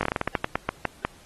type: slowing click train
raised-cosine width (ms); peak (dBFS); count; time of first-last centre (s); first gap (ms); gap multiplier
0.5; -8; 14; 0.01-1.05; 20; 1.21
effects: pink hiss -53 dBFS RMS until 1.25 s + AAC 32 kbps